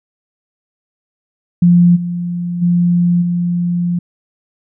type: tone with level steps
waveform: sine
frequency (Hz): 174.61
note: F3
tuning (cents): 0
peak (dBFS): -5 / -17 / -9 / -13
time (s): 1.62-3.99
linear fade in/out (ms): 5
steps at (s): 1.95 / 2.61 / 3.21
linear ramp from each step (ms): 20
effects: none